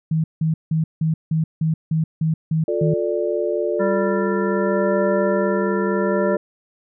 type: tone bursts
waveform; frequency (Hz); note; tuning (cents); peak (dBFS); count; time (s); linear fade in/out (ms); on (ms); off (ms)
sine; 159.5; D#3; +43; -16; 10; 0.11-2.94; 5; 130; 170
type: chord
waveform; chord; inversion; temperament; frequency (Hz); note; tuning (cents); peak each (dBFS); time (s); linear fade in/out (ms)
sine; D minor; first; equal with one note detuned; 355.7 / 440 / 587.3; F4 / A4 / D5; +32 / 0 / 0; -23; 2.68-6.37; 2
type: harmonic tone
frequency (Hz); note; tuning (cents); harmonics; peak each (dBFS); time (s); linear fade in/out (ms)
196; G3; 0; 1 / 3 / 5 / 7 / 9; -22 / -27 / -29 / -30 / -32; 3.79-6.37; 20
effects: none